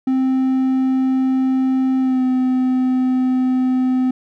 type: tone with pitch glide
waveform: triangle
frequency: 261.6 to 256.2 Hz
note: C4 to C4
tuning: 0 to -36 cents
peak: -12 dBFS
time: 0.07-4.11 s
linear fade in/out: 5 ms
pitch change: -36 cents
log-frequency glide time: 2-2.22 s
effects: none